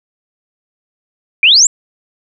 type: exponential sweep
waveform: sine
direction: up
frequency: 2293 to 7700 Hz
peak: -4 dBFS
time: 1.43-1.67 s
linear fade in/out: 2 ms
effects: none